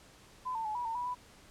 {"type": "tone with pitch steps", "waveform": "sine", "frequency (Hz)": [1013, 899, 856, 971, 907, 977, 991], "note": ["B5", "A5", "A5", "B5", "A#5", "B5", "B5"], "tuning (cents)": [44, 37, -48, -30, -48, -19, 6], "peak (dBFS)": -33, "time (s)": [0.45, 1.15], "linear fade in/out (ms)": 20, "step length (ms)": 100, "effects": ["pink hiss -58 dBFS RMS until 1.5 s", "low-pass 10000 Hz 12 dB/octave"]}